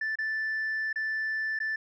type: tone with dropouts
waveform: sine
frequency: 1760 Hz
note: A6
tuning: in tune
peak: -26 dBFS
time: 0.01-1.76 s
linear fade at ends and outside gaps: 5 ms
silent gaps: 0.156-0.186 / 0.929-0.958 / 1.59-1.601 s
effects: tanh soft clip ceiling -26 dBFS